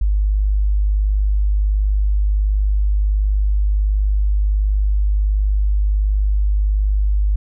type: tone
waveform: sine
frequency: 50.7 Hz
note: G#1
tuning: 41 cents flat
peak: -13 dBFS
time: 0.01-7.36 s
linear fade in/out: 5 ms
effects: none